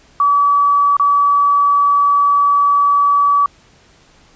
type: tone with dropouts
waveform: sine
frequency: 1145 Hz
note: D6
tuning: 44 cents flat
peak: -9 dBFS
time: 0.2-3.46 s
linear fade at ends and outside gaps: 2 ms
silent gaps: 0.968-0.997 s
effects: pink hiss -49 dBFS RMS until 4.35 s + resampled to 16000 Hz